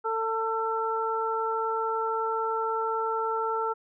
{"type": "harmonic tone", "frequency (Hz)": 447.3, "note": "A4", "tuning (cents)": 28, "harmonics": [1, 2, 3], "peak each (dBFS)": [-30, -30, -30], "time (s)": [0.04, 3.74], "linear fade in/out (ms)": 20, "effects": []}